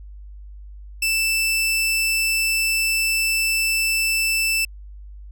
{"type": "tone", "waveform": "sawtooth", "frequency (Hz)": 2650, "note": "E7", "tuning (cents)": 9, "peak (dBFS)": -15, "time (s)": [1.02, 4.65], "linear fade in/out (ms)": 5, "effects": ["added 50 Hz sine -36 dBFS peak until 5.31 s"]}